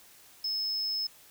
triangle tone, 5200 Hz, E8, 24 cents flat, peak -28 dBFS, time 0.44-1.07 s, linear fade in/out 5 ms, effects white hiss -56 dBFS RMS until 1.3 s

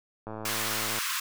click train, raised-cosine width 1 ms, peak -24 dBFS, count 79, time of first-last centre 0.27-0.986 s, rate 109 Hz
pink high-pass noise, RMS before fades -31 dBFS, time 0.45-1.2 s, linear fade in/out 5 ms, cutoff 1000 Hz, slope 96 dB/octave
effects none

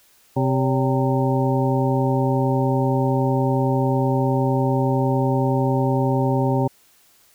harmonic tone with a mistuned harmonic, 130.81 Hz, C3, in tune, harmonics 1 / 2 / 3 / 4 / 6 / 7, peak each -20 / -23 / -25 / -26 / -28 / -28 dBFS, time 0.36-6.68 s, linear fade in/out 10 ms, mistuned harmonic 4, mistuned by +120 cents, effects white hiss -56 dBFS RMS until 7.34 s

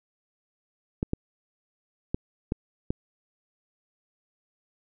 clicks, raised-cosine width 3 ms, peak -13 dBFS, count 5, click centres 1.029 / 1.134 / 2.145 / 2.521 / 2.905 s, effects none

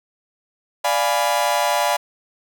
40% pulse chord, D diminished seventh, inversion none, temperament equal, 587.3 / 698.5 / 830.6 / 987.8 Hz, D5 / F5 / Ab5 / Cb6, 0 / 0 / 0 / 0 cents, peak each -22 dBFS, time 0.84-1.97 s, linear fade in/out 10 ms, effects none

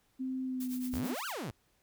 sine tone with pitch glide, 260 to 252.2 Hz, C4 to B3, -11 to +36 cents, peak -33 dBFS, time 0.19-1.15 s, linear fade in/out 20 ms, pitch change -53 cents, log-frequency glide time 0.44-0.7 s
blue noise with tremolo, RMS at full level -44 dBFS, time 0.6-1.33 s, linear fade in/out 5 ms, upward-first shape triangle, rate 9 Hz, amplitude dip 85%
sawtooth exponential two-way sweep, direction up then down, 51.91 to 1627 to 97.1 Hz, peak -33 dBFS, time 0.93-1.51 s, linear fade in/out 5 ms, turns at 1.26 s
effects pink hiss -72 dBFS RMS until 1.82 s

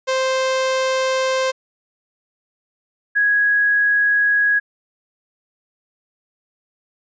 sawtooth / sine tone pair in turn, 523.3 / 1661.4 Hz, C5 / G#6, 0 / 0 cents, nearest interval octave + minor sixth, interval 2000 cents, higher second, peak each -13 dBFS, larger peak neither, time 0.07-1.52 / 3.15-4.6 s, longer neither, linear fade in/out 20 ms, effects resampled to 16000 Hz

